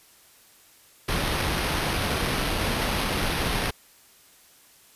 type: noise with sample-and-hold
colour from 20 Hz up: pink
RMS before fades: -26 dBFS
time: 1.08-3.71 s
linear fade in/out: 10 ms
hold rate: 7350 Hz
effects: white hiss -55 dBFS RMS until 4.95 s + resampled to 32000 Hz